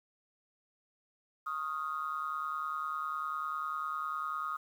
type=tone with amplitude modulation; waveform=sine; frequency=1244.5 Hz; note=D#6; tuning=in tune; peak=-29 dBFS; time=1.46-4.57 s; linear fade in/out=10 ms; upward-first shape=sine; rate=150 Hz; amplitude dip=90%; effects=tanh soft clip ceiling -25 dBFS + 10-bit